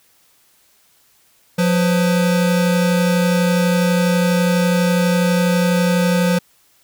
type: tone pair together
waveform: square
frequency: 178.71 / 504 Hz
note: F3 / B4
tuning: +40 / +35 cents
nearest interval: octave + tritone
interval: 1795 cents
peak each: -15 / -21 dBFS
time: 1.58-6.39 s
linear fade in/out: 10 ms
effects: white hiss -56 dBFS RMS until 6.83 s